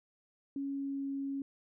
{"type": "tone with pitch glide", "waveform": "sine", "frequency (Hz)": [277.2, 275.4], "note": ["C#4", "C#4"], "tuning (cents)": [0, -11], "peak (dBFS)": -34, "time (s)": [0.56, 1.42], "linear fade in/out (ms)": 2, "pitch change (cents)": -11, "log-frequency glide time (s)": [0.68, 1.09], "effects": []}